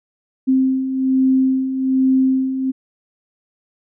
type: beating tone pair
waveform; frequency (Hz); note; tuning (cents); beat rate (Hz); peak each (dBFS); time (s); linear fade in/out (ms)
sine; 261.6 / 262.8; C4 / C4; 0 / +8; 1.2; -21 / -14; 0.47-2.72; 20
effects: none